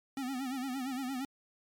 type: tone with vibrato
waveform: square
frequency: 261.6 Hz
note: C4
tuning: in tune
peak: -35 dBFS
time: 0.17-1.25 s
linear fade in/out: 2 ms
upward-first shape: sine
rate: 8.7 Hz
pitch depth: 100 cents each way
effects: MP3 96 kbps